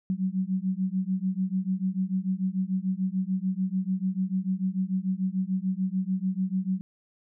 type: beating tone pair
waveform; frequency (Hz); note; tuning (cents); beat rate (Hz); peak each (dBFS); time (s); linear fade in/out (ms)
sine; 184.6 / 191.4; F#3 / G3; -4 / -41; 6.8; -28; 0.1-6.81; 0
effects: none